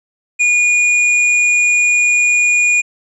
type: tone with hard clipping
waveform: triangle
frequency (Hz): 2443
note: D#7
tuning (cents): -32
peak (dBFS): -11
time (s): 0.39-2.82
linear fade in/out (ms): 20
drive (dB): 16
effects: resampled to 24000 Hz